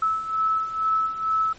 sine beating tone pair, 1303 / 1305.2 Hz, E6 / E6, -20 / -18 cents, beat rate 2.2 Hz, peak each -27 / -22 dBFS, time 0.02-1.53 s, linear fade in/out 5 ms, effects pink hiss -49 dBFS RMS until 1.58 s + MP3 32 kbps

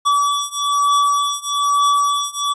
square beating tone pair, 1147 / 1148.1 Hz, D6 / D6, -41 / -40 cents, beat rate 1.1 Hz, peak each -19 / -18 dBFS, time 0.05-2.54 s, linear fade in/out 20 ms, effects resampled to 22050 Hz

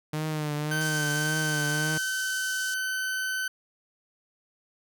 sawtooth tone with vibrato, 152.1 Hz, D#3, 39 cents flat, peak -24 dBFS, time 0.13-1.98 s, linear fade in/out 5 ms, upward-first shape triangle, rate 1.8 Hz, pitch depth 55 cents each way
40% pulse tone with pitch glide, 1539 to 1522.2 Hz, G6 to F#6, -32 to +49 cents, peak -27 dBFS, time 0.71-3.48 s, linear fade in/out 5 ms, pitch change -19 cents, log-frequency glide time 1.31-2.53 s
white band-pass noise, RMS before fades -39 dBFS, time 0.81-2.74 s, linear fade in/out 0 ms, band 4700 to 8000 Hz, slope 24 dB/octave
effects none

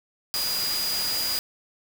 sine tone in noise, 4885 Hz, D#8, 33 cents flat, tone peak -26 dBFS, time 0.34-1.39 s, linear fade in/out 0 ms, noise white, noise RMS -30 dBFS, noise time 0.34-1.39 s, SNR +1 dB, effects none

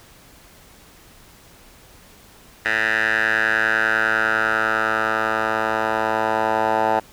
10% pulse tone with band-pass filter sweep, 110 Hz, A2, in tune, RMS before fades -20 dBFS, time 2.65-7 s, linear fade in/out 10 ms, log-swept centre 1900 to 900 Hz, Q 4.4, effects pink hiss -48 dBFS RMS until 7.12 s

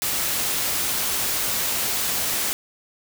white noise, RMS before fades -24 dBFS, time 0.02-2.53 s, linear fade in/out 0 ms, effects none

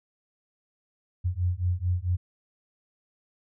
sine beating tone pair, 87.4 / 91.9 Hz, F2 / F#2, +2 / -11 cents, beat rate 4.5 Hz, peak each -27 dBFS, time 1.24-2.17 s, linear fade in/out 20 ms, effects none

